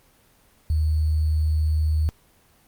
sine tone with sample-and-hold, 77.6 Hz, D#2, 4 cents flat, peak -18 dBFS, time 0.7-2.09 s, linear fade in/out 0 ms, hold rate 4410 Hz, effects pink hiss -58 dBFS RMS until 2.67 s + Opus 24 kbps

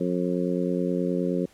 harmonic tone, 89.5 Hz, F2, 43 cents sharp, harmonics 2 / 3 / 4 / 5 / 6, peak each -27 / -29 / -30 / -31 / -32 dBFS, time 0-1.46 s, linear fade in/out 10 ms, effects pink hiss -57 dBFS RMS until 1.53 s + low-pass 12000 Hz 12 dB/octave

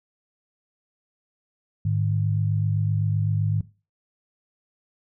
sine tone pair together, 104.7 / 152.51 Hz, G#2 / D#3, +15 / -34 cents, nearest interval perfect fifth, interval 651 cents, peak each -22 / -25 dBFS, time 1.85-3.61 s, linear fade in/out 5 ms, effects noise-tail reverb RT60 0.3 s tail -17 dB re dry

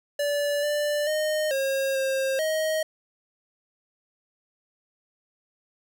square tone with pitch steps, 579 / 590 / 615 / 540 / 534 / 629 Hz, D5 / D5 / D#5 / C#5 / C5 / D#5, -25 / +8 / -20 / -45 / +35 / +19 cents, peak -24 dBFS, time 0.19-2.83 s, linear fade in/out 5 ms, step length 440 ms, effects none

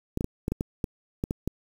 clicks, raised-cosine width 3 ms, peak -14 dBFS, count 10, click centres 0.174 / 0.209 / 0.244 / 0.481 / 0.52 / 0.609 / 0.842 / 1.239 / 1.309 / 1.476 s, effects 7-bit

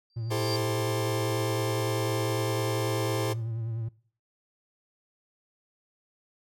sine tone with exponential growth, 4699 Hz, D8, in tune, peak -29 dBFS, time 0.1-0.56 s, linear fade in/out 1 ms, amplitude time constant 100 ms
triangle tone with vibrato, 113.7 Hz, A#2, 43 cents flat, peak -28 dBFS, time 0.16-3.89 s, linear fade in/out 10 ms, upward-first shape triangle, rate 10 Hz, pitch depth 61 cents each way
sawtooth chord, A minor seventh, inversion second, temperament just, 330 / 396 / 440 / 528 Hz, E4 / G4 / A4 / C5, +2 / +18 / 0 / +16 cents, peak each -30 dBFS, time 0.3-3.34 s, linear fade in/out 20 ms
effects noise-tail reverb RT60 0.5 s tail -22 dB re dry

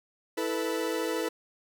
40% pulse chord, E suspended fourth, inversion none, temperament equal with one note detuned, 327 / 440 / 493.9 Hz, E4 / A4 / B4, -14 / 0 / 0 cents, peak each -32 dBFS, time 0.37-1.29 s, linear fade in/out 10 ms, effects none

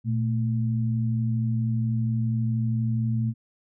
sine tone pair together, 117.55 / 221.9 Hz, A#2 / A3, +15 / +15 cents, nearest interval major seventh, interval 1100 cents, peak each -23 / -28 dBFS, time 0.04-3.34 s, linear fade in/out 50 ms, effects none

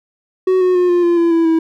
triangle tone with pitch steps, 373 / 365.7 / 358.6 / 351.7 / 344.8 / 338.1 / 331.5 / 325.1 Hz, F#4 / F#4 / F4 / F4 / F4 / E4 / E4 / E4, +14 / -20 / +46 / +12 / -22 / +44 / +10 / -24 cents, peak -8 dBFS, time 0.47-1.59 s, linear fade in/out 5 ms, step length 140 ms, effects none

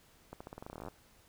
accelerating click train, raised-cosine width 1 ms, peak -30 dBFS, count 18, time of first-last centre 0.33-0.884 s, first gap 75 ms, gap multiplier 0.88, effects pink hiss -64 dBFS RMS until 1.28 s

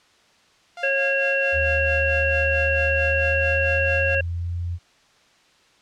sawtooth tone with tremolo, 699 Hz, F5, 1 cent sharp, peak -28 dBFS, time 0.77-4.15 s, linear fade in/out 2 ms, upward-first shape sine, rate 4.5 Hz, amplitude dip 75%
harmonic tone, 546 Hz, C#5, 26 cents flat, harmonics 1 / 3 / 5, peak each -23 / -23 / -23 dBFS, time 0.83-4.21 s, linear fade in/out 5 ms
sine tone with pitch glide, 78.1 to 86.66 Hz, D#2 to F2, +7 to -13 cents, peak -24 dBFS, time 1.52-4.79 s, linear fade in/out 50 ms, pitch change +180 cents, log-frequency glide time 2.89-4.53 s
effects white hiss -57 dBFS RMS until 5.81 s + low-pass 5000 Hz 12 dB/octave

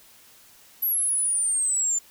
sine exponential sweep, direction down, 11840 to 7130 Hz, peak -21 dBFS, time 0.82-1.99 s, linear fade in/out 10 ms, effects white hiss -53 dBFS RMS until 2.1 s

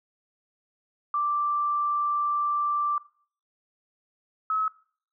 sine tone pair in turn, 1174.7 / 1287 Hz, D6 / E6, 0 / -42 cents, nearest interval major second, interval 158 cents, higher second, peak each -23 dBFS, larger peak neither, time 1.14-2.98 / 4.5-4.68 s, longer first, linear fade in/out 2 ms, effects noise-tail reverb RT60 0.5 s tail -20 dB re dry

